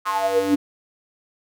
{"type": "tone with high-pass filter sweep", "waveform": "square", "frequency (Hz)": 97.4, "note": "G2", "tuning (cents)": -11, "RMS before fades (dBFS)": -20, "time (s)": [0.05, 0.56], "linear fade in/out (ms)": 20, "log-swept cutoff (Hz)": [1200, 280], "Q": 9.9, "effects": []}